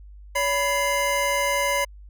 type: tone cluster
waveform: square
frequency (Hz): 566 / 989 / 2086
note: C#5 / B5 / C7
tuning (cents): +36 / +2 / -6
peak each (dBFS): -26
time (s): 0.35-1.85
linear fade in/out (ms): 10
effects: added 50 Hz sine -41 dBFS peak until 2.09 s